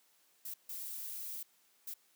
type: noise bursts at uneven times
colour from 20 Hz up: violet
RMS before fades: -43 dBFS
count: 3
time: 0.45-0.54 / 0.69-1.43 / 1.87-1.94 s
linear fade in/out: 5 ms
effects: white hiss -70 dBFS RMS until 2.15 s + high-pass 200 Hz 12 dB/octave